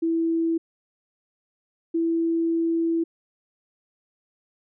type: tone pair in turn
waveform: sine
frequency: 329.6 / 331.3 Hz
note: E4 / E4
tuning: 0 / +9 cents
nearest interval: unison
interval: 9 cents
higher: second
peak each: -20 dBFS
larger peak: neither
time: 0.02-0.58 / 1.94-3.04 s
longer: second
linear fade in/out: 10 ms
effects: none